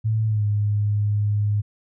sine tone with pitch glide, 110 to 103.89 Hz, A2 to G#2, 0 to +1 cents, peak -18 dBFS, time 0.04-1.62 s, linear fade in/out 20 ms, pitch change -99 cents, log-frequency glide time 0.26-0.44 s, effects none

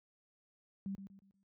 sine tone with echo, 195.4 Hz, G3, 5 cents flat, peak -37 dBFS, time 0.86-0.95 s, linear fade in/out 0 ms, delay 120 ms, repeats 4, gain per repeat -9 dB, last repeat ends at 1.43 s, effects high-pass 60 Hz 12 dB/octave

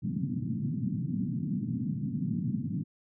white band-pass noise, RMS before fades -32 dBFS, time 0.02-2.84 s, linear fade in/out 20 ms, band 110 to 250 Hz, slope 48 dB/octave, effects none

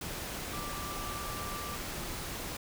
sine tone in noise, 1174.7 Hz, D6, in tune, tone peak -41 dBFS, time 0.53-1.76 s, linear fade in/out 5 ms, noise pink, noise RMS -39 dBFS, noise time 0.01-2.57 s, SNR -5 dB, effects none

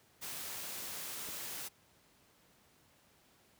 white noise, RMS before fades -43 dBFS, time 0.21-1.69 s, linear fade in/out 20 ms
click, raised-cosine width 2 ms, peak -36 dBFS, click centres 1.287 s
effects pink hiss -67 dBFS RMS until 3.59 s + high-pass 80 Hz 12 dB/octave

